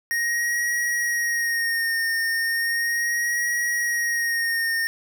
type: tone with vibrato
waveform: square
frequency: 1864.7 Hz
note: A#6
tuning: in tune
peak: -22 dBFS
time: 0.11-4.87 s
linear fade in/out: 0 ms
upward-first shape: sine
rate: 0.36 Hz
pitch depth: 35 cents each way
effects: none